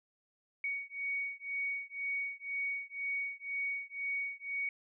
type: beating tone pair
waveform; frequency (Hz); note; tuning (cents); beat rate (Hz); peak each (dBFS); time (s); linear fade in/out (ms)
sine; 2238 / 2240; C#7 / C#7; +16 / +18; 2; -38 / -38; 0.64-4.69; 2
effects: none